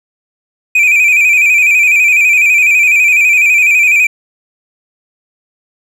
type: tone with vibrato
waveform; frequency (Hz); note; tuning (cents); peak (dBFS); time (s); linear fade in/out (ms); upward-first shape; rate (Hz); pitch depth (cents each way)
triangle; 2419; D#7; -49; -4; 0.75-4.07; 5; square; 12; 55
effects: none